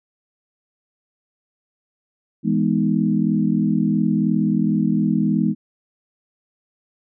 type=chord; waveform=sine; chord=E major seventh; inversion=none; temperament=equal; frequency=164.81 / 207.7 / 246.9 / 311.1 Hz; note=E3 / G#3 / B3 / D#4; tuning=0 / 0 / 0 / 0 cents; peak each=-22 / -19 / -22 / -24 dBFS; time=2.43-5.55 s; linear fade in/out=50 ms; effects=none